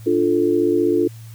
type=chord; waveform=sine; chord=D minor; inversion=none; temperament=equal; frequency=293.7 / 349.2 / 440 Hz; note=D4 / F4 / A4; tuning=0 / 0 / 0 cents; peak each=-20 / -17 / -20 dBFS; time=0.06-1.08 s; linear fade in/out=10 ms; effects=added 113 Hz sine -35 dBFS peak until 1.34 s + white hiss -49 dBFS RMS until 1.34 s